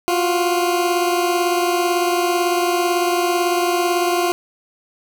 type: beating tone pair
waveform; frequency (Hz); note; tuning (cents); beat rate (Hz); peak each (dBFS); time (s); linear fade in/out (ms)
20% pulse; 350 / 368; F4 / F#4; +4 / -9; 18; -12 / -19; 0.08-4.32; 0
effects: none